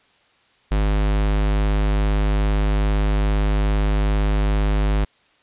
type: tone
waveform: square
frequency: 51.2 Hz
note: G#1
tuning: 24 cents flat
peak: -17 dBFS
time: 0.71-5.05 s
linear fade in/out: 10 ms
effects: white hiss -58 dBFS RMS until 5.42 s + resampled to 8000 Hz